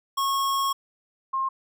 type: tone pair in turn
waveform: square / sine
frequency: 1094 / 1065.9 Hz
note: C#6 / C6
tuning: -23 / +32 cents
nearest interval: unison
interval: 45 cents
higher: first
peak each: -23 dBFS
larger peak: neither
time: 0.17-0.73 / 1.33-1.49 s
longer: first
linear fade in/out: 10 ms
effects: none